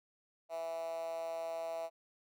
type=tone with high-pass filter; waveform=10% pulse; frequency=164.81 Hz; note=E3; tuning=in tune; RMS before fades=-40 dBFS; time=0.49-1.9 s; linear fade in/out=50 ms; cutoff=660 Hz; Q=7.3; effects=none